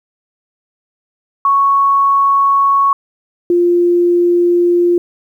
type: tone pair in turn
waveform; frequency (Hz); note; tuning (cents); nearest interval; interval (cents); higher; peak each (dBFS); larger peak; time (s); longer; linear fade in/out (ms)
sine; 1108.7 / 349.2; C#6 / F4; 0 / 0; octave + minor sixth; 2000; first; -8; neither; 1.45-2.93 / 3.5-4.98; neither; 2
effects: 8-bit